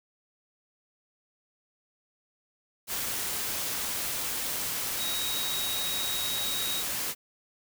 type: tone in noise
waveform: sine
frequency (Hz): 3796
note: A#7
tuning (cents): +31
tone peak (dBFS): -32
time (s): 4.97-6.84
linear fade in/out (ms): 50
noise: white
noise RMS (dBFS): -32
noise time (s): 2.87-7.15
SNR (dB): -3
effects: none